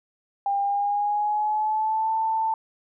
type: tone with pitch glide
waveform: sine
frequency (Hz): 800 to 887.7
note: G5 to A5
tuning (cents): +35 to +15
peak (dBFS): -21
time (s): 0.46-2.54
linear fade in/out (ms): 2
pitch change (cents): +180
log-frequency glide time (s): 0.61-2.13
effects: none